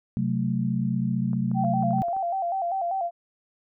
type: chord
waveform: sine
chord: F# diminished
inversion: second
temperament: equal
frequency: 130.81 / 185 / 220 Hz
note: C3 / F#3 / A3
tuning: 0 / 0 / 0 cents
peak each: -27 dBFS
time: 0.17-2.02 s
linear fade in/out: 0 ms
type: clicks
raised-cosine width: 1 ms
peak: -30 dBFS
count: 8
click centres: 1.332 / 1.515 / 1.648 / 1.825 / 1.908 / 1.985 / 2.084 / 2.166 s
type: tone with vibrato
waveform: sine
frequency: 729 Hz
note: F#5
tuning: 26 cents flat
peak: -24 dBFS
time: 1.54-3.11 s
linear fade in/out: 50 ms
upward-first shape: square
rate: 5.1 Hz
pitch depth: 97 cents each way
effects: none